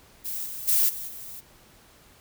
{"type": "noise with level steps", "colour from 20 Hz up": "violet", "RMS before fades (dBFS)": [-32, -36, -21, -35, -40], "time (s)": [0.24, 1.41], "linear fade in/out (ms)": 20, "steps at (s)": [0.45, 0.67, 0.88, 1.07], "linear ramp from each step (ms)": 20, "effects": ["pink hiss -55 dBFS RMS until 2.2 s"]}